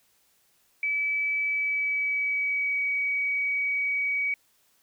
sine tone with pitch glide, 2298 to 2265 Hz, D7 to C#7, -38 to +37 cents, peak -24 dBFS, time 0.83-4.34 s, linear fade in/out 2 ms, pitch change -25 cents, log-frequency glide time 1.44-2.83 s, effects white hiss -66 dBFS RMS until 4.82 s

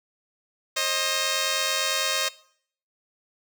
5% pulse tone pair together, 533.4 / 622.3 Hz, C5 / D#5, +33 / 0 cents, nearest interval minor third, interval 267 cents, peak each -15 dBFS, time 0.76-2.29 s, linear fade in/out 10 ms, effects noise-tail reverb RT60 0.6 s tail -20 dB re dry

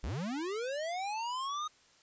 square linear sweep, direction up, 41.2 to 1254 Hz, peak -35 dBFS, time 0.03-1.68 s, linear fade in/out 10 ms, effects white hiss -64 dBFS RMS until 2.02 s + resampled to 16000 Hz

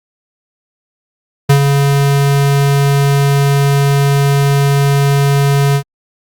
square tone with ADSR envelope, 140.4 Hz, C#3, 22 cents sharp, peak -4 dBFS, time 1.49-5.83 s, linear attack 10 ms, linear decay 88 ms, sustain -5 dB, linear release 76 ms, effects Opus 48 kbps

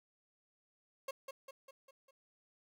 30% pulse tone with echo, 540 Hz, C#5, 45 cents flat, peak -36 dBFS, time 1.08-1.11 s, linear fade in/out 5 ms, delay 200 ms, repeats 5, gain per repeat -5 dB, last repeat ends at 2.11 s, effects none

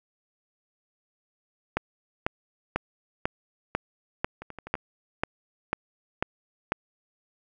two click trains, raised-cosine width 0.5 ms, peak -9 / -24 dBFS, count 11 / 5, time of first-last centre 1.77-6.72 / 4.42-4.753 s, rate 2.02 / 12 Hz, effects none

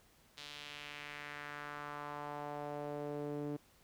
sawtooth tone with band-pass filter sweep, 146.5 Hz, D3, 4 cents flat, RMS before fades -44 dBFS, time 0.37-3.57 s, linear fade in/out 10 ms, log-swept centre 3900 to 340 Hz, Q 1.9, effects pink hiss -67 dBFS RMS until 3.83 s

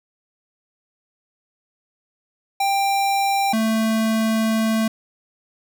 square tone pair in turn, 790 / 221.7 Hz, G5 / A3, +13 / +13 cents, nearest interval octave + minor seventh, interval 2200 cents, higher first, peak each -18 dBFS, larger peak neither, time 2.6-3.53 / 3.53-4.88 s, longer second, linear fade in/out 5 ms, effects none

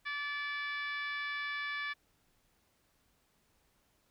harmonic tone, 579 Hz, D5, 25 cents flat, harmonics 2 / 3 / 4 / 5 / 6 / 7 / 8 / 9, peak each -43 / -38 / -41 / -54 / -47 / -55 / -56 / -58 dBFS, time 0.05-1.94 s, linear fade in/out 20 ms, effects pink hiss -73 dBFS RMS until 4.1 s

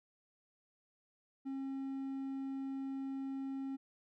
triangle tone, 270 Hz, C#4, 45 cents flat, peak -36 dBFS, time 1.45-3.77 s, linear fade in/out 20 ms, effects none

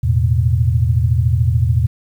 sine chord, E suspended fourth, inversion none, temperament just, 82.41 / 109.88 / 123.61 Hz, E2 / A2 / B2, 0 / -2 / +2 cents, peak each -16 dBFS, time 0.03-1.87 s, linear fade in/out 10 ms, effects 8-bit

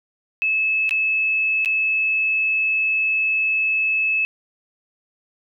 sine tone with dropouts, 2600 Hz, E7, 24 cents flat, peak -17 dBFS, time 0.42-4.25 s, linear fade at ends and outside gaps 0 ms, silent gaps 0.893-0.909 / 1.648-1.658 s, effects none

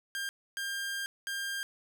sawtooth tone bursts at uneven times, 1600 Hz, G6, 35 cents sharp, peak -30 dBFS, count 3, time 0.15-0.29 / 0.57-1.06 / 1.27-1.63 s, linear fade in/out 0 ms, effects none

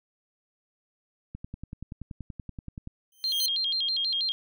click train, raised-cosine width 5 ms, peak -25 dBFS, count 17, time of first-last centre 1.35-2.874 s, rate 10.5 Hz
5% pulse tone with exponential growth, 3113 Hz, G7, 13 cents flat, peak -16 dBFS, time 3.12-3.46 s, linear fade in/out 2 ms, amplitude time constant 73 ms
sine tone with vibrato, 3676 Hz, A#7, 25 cents flat, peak -25 dBFS, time 3.24-4.32 s, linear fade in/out 0 ms, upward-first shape square, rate 6.2 Hz, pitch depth 220 cents each way
effects none

